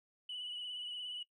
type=tone with vibrato; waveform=sine; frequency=2958 Hz; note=F#7; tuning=1 cent flat; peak=-39 dBFS; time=0.29-1.23 s; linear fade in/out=5 ms; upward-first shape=triangle; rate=17 Hz; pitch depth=45 cents each way; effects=noise-tail reverb RT60 0.1 s tail -21 dB re dry + tanh soft clip ceiling -37 dBFS